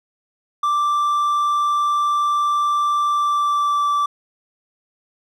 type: tone with pitch glide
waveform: triangle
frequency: 1174.7 to 1163.9 Hz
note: D6 to D6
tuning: 0 to -16 cents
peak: -14 dBFS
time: 0.63-4.06 s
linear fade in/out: 5 ms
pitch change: -16 cents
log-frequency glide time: 3.08-3.88 s
effects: none